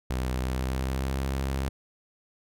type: tone with pitch glide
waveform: sawtooth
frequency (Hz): 63.6 to 67.11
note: C2 to C2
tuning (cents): -48 to +45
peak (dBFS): -23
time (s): 0.1-1.69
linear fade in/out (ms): 5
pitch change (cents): +93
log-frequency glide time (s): 0.39-1.21
effects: none